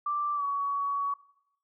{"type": "tone with pitch glide", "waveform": "sine", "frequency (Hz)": [1174.7, 1126.2], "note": ["D6", "C#6"], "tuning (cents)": [0, 27], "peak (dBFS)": -27, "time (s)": [0.06, 1.14], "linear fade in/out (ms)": 5, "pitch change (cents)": -73, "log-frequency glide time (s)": [0.35, 0.44], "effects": ["noise-tail reverb RT60 0.8 s tail -18 dB re dry"]}